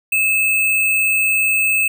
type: tone with sample-and-hold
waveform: sine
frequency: 2606 Hz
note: E7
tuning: 20 cents flat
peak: -13 dBFS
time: 0.12-1.88 s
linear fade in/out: 5 ms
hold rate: 11025 Hz
effects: none